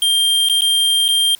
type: tone with dropouts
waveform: square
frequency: 3186 Hz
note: G7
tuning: 27 cents sharp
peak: -13 dBFS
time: 0.02-1.35 s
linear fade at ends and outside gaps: 1 ms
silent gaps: 0.487-0.497 / 0.609-0.619 / 1.081-1.087 s
effects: white hiss -46 dBFS RMS until 1.39 s